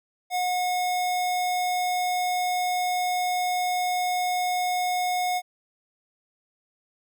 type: tone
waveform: square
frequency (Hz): 725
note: F#5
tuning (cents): -35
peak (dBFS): -24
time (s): 0.3-5.42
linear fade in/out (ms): 50
effects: none